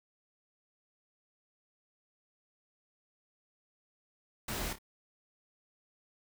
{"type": "noise with echo", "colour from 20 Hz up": "pink", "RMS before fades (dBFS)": -37, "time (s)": [4.48, 4.73], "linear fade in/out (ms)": 5, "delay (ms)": 28, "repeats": 2, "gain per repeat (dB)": -10, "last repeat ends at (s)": 4.786, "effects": []}